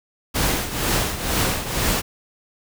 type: noise with tremolo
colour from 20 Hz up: pink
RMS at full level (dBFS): -19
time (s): 0.34-2.02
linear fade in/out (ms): 20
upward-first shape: triangle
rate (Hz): 2.1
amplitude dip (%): 75
effects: none